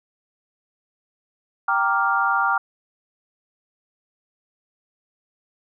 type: chord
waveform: sine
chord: G minor seventh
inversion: none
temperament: equal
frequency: 784 / 932.3 / 1174.7 / 1396.9 Hz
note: G5 / Bb5 / D6 / F6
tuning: 0 / 0 / 0 / 0 cents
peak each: -24 / -25 / -23 / -21 dBFS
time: 1.68-2.58 s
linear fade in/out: 5 ms
effects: none